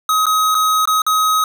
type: tone with dropouts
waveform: square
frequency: 1266 Hz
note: D#6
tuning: 30 cents sharp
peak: -13 dBFS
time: 0.09-1.44 s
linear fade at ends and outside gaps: 2 ms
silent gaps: 0.257-0.266 / 0.546-0.55 / 0.855-0.874 / 1.019-1.065 s
effects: none